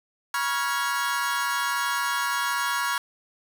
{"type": "chord", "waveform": "40% pulse", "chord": "C# dominant seventh", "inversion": "third", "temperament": "equal with one note detuned", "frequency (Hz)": [967.4, 1108.7, 1396.9, 1661.2], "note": ["B5", "C#6", "E#6", "G#6"], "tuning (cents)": [-36, 0, 0, 0], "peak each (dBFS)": -29, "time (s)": [0.34, 2.98], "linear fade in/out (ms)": 2, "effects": []}